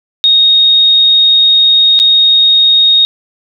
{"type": "tone with dropouts", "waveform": "sine", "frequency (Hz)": 3729, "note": "A#7", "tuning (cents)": 0, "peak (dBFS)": -4, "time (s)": [0.24, 3.05], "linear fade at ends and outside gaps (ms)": 0, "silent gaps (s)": [1.991, 1.999], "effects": []}